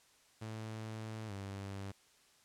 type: tone with pitch glide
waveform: sawtooth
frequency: 110 to 98.57 Hz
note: A2 to G2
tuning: 0 to +10 cents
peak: -38 dBFS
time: 0.41-1.92 s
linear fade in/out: 10 ms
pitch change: -190 cents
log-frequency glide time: 1.27-1.32 s
effects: white hiss -67 dBFS RMS until 2.44 s + low-pass 9000 Hz 12 dB/octave